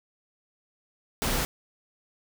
pink noise, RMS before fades -27 dBFS, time 1.22-1.45 s, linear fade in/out 0 ms, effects none

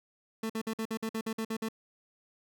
30% pulse tone bursts, 222.4 Hz, A3, 19 cents sharp, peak -29 dBFS, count 11, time 0.43-1.687 s, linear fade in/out 5 ms, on 67 ms, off 52 ms, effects none

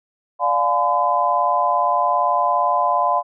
sine chord, D diminished seventh, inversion none, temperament just, 587.3 / 704.8 / 845.8 / 1014.9 Hz, D5 / F5 / Ab5 / Cb6, 0 / +16 / +31 / +47 cents, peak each -24 / -20 / -24 / -18 dBFS, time 0.39-3.23 s, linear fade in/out 50 ms, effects none

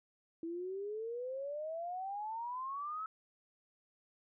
sine exponential sweep, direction up, 325.8 to 1313 Hz, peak -38 dBFS, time 0.43-3.06 s, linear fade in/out 2 ms, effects none

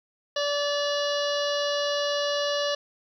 harmonic tone, 578 Hz, D5, 28 cents flat, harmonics 1 / 2 / 3 / 5 / 6 / 7 / 8 / 9 / 10, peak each -26 / -34 / -34 / -33 / -38 / -36 / -39 / -40 / -41 dBFS, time 0.36-2.75 s, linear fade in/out 5 ms, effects 10-bit

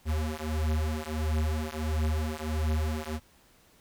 square beating tone pair, 76.8 / 78.3 Hz, D#2 / D#2, -22 / +11 cents, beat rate 1.5 Hz, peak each -31 / -31 dBFS, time 0.05-3.2 s, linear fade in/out 50 ms, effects pink hiss -61 dBFS RMS until 3.8 s

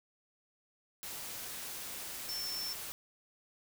sine tone in noise, 5380 Hz, E8, 34 cents sharp, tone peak -37 dBFS, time 2.29-2.73 s, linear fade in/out 0 ms, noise white, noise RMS -43 dBFS, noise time 1.03-2.92 s, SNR +3 dB, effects none

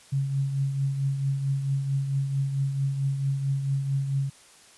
sine tone with tremolo, 137.4 Hz, C#3, 15 cents flat, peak -21 dBFS, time 0.12-4.3 s, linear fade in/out 10 ms, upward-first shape triangle, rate 4.5 Hz, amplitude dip 55%, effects white hiss -53 dBFS RMS until 4.77 s + resampled to 24000 Hz

